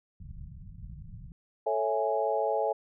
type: low-pass noise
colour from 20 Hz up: pink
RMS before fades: -44 dBFS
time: 0.2-1.32 s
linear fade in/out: 2 ms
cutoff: 180 Hz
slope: 48 dB/octave
type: chord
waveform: sine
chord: A major seventh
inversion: none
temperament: equal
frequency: 440 / 554.4 / 659.3 / 830.6 Hz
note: A4 / C#5 / E5 / G#5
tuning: 0 / 0 / 0 / 0 cents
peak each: -31 dBFS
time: 1.66-2.73 s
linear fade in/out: 10 ms
effects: none